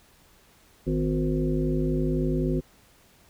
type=harmonic tone with a mistuned harmonic; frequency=51.91 Hz; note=G#1; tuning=in tune; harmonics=1 / 3 / 5 / 7 / 9 / 10; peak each=-29 / -27 / -28 / -29 / -40 / -37 dBFS; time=0.86-2.61 s; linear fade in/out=20 ms; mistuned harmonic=5; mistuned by=-29 cents; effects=pink hiss -58 dBFS RMS until 3.29 s